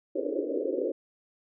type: band-pass noise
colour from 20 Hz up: white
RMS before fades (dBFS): -30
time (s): 0.15-0.92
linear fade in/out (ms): 10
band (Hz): 280 to 560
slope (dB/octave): 96
effects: none